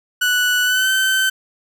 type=tone with pitch glide; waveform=30% pulse; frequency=1480 to 1537.5 Hz; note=F#6 to G6; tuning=0 to -34 cents; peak=-12 dBFS; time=0.21-1.3 s; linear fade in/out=10 ms; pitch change=+66 cents; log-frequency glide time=0.63-0.9 s; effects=none